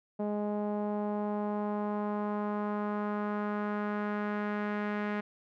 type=tone with low-pass filter sweep; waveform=sawtooth; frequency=207.9 Hz; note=G#3; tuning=2 cents sharp; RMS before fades=-33 dBFS; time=0.19-5.21 s; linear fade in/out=10 ms; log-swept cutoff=690 to 1900 Hz; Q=1.9; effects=none